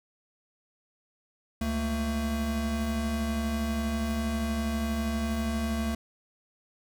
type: tone pair together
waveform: square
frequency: 70.8 / 224.8 Hz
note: C#2 / A3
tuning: +37 / +37 cents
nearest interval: octave + minor sixth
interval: 2000 cents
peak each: -32 / -30 dBFS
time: 1.61-5.95 s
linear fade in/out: 5 ms
effects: none